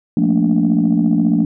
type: chord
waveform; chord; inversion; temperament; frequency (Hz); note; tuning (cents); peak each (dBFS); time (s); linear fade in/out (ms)
sine; Bb major seventh; second; just; 174.81 / 218.5 / 233.1 / 291.4; F3 / A3 / Bb3 / D4; +2 / -12 / 0 / -13; -16; 0.17-1.45; 2
effects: tanh soft clip ceiling -5 dBFS